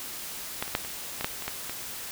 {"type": "clicks", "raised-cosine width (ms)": 0.3, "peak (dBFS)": [-12, -22, -8, -23, -15, -10, -21, -14, -18], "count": 9, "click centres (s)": [0.625, 0.679, 0.751, 0.849, 1.21, 1.245, 1.423, 1.48, 1.696], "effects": ["white hiss -38 dBFS RMS until 2.11 s"]}